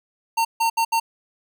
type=tone bursts at uneven times; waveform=square; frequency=912 Hz; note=A#5; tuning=38 cents flat; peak=-18 dBFS; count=4; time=0.37-0.45 / 0.6-0.7 / 0.77-0.85 / 0.92-1 s; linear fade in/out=10 ms; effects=none